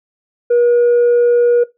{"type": "tone with tanh clipping", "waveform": "sine", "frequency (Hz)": 480, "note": "B4", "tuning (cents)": -49, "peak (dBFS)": -9, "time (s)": [0.5, 1.64], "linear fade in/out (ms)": 10, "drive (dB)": 1, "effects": ["noise-tail reverb RT60 0.2 s tail -18 dB re dry"]}